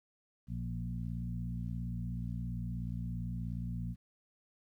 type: harmonic tone with a mistuned harmonic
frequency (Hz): 58.7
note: A#1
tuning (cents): +13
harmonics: 1 / 2 / 3 / 4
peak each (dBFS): -41 / -39 / -41 / -46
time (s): 0.47-3.96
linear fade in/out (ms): 50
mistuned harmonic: 2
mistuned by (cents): +24
effects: 12-bit